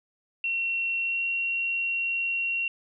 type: tone with pitch glide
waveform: sine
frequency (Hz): 2725 to 2741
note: F7 to F7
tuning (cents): -43 to -33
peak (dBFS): -25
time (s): 0.44-2.68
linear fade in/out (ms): 2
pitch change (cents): +10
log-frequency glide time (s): 1-1.24
effects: none